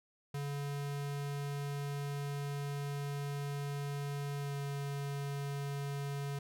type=tone with pitch glide; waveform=square; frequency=142.4 to 141.17 Hz; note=C#3 to C#3; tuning=+47 to +32 cents; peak=-37 dBFS; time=0.34-6.39 s; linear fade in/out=5 ms; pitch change=-15 cents; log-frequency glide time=4.39-4.54 s; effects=none